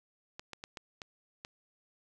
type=clicks; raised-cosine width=0.2 ms; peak=-25 dBFS; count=6; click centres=0.395 / 0.533 / 0.639 / 0.772 / 1.018 / 1.449 s; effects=none